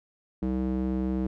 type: tone with band-pass filter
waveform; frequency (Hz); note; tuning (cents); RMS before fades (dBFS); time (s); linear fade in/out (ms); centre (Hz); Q
square; 64; C2; -38; -28; 0.42-1.27; 5; 260; 2.2
effects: none